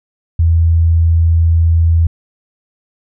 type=tone; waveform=sine; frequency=82.8 Hz; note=E2; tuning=8 cents sharp; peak=-7 dBFS; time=0.39-2.07 s; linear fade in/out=5 ms; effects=none